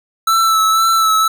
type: tone with vibrato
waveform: square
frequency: 1318.5 Hz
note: E6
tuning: in tune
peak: -11 dBFS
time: 0.27-1.28 s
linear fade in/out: 5 ms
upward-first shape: sine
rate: 2 Hz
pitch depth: 26 cents each way
effects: none